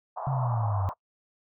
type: band-pass noise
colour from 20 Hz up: pink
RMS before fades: -35 dBFS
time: 0.16-0.94 s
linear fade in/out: 20 ms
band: 650 to 1100 Hz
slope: 48 dB/octave
type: exponential sweep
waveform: sine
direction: down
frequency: 138.59 to 92.5 Hz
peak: -25 dBFS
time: 0.27-0.89 s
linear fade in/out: 0 ms
effects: noise-tail reverb RT60 0.1 s tail -24 dB re dry